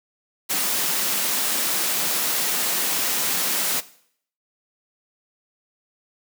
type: high-pass noise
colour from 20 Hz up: white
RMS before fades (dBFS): -23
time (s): 0.49-3.81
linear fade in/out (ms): 20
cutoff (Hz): 150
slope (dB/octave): 96
effects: noise-tail reverb RT60 0.6 s tail -17 dB re dry